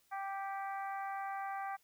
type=harmonic tone with a mistuned harmonic; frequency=392 Hz; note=G4; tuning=in tune; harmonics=2 / 3 / 4 / 5 / 6; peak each=-39 / -45 / -48 / -51 / -57 dBFS; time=0.11-1.77 s; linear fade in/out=20 ms; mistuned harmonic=6; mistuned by=-25 cents; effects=white hiss -72 dBFS RMS until 1.83 s